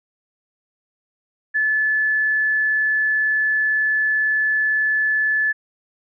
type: tone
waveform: sine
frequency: 1731 Hz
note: A6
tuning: 29 cents flat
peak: -16 dBFS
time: 1.54-5.53 s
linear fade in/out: 20 ms
effects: none